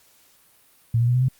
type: tone with pitch steps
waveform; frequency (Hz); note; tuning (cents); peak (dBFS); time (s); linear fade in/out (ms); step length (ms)
sine; 115.7 / 119.16 / 122.72 / 126.39 / 130.17; A#2 / A#2 / B2 / B2 / C3; -13 / +38 / -11 / +40 / -9; -16; 0.94-1.285; 5; 69
effects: white hiss -57 dBFS RMS until 1.39 s + Opus 48 kbps